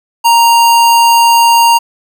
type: tone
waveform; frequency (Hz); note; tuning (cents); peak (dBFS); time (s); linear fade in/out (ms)
square; 932.3; A#5; 0; -5; 0.24-1.79; 20
effects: none